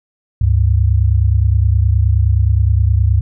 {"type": "tone pair together", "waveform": "sine", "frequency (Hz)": [71.4, 100.97], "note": ["D2", "G#2"], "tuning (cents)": [-48, -48], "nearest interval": "tritone", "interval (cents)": 600, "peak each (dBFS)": -12, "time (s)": [0.41, 3.21], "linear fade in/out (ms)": 5, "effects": []}